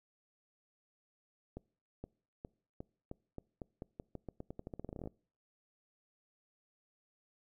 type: accelerating click train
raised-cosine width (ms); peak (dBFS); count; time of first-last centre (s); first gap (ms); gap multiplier
2; -30; 26; 1.57-5.074; 470; 0.87
effects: noise-tail reverb RT60 0.5 s tail -25 dB re dry